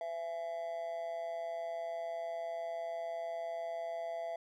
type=tone with amplitude modulation; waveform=triangle; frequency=670 Hz; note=E5; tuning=28 cents sharp; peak=-32 dBFS; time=0.01-4.36 s; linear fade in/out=2 ms; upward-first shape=sine; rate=163 Hz; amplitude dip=65%; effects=none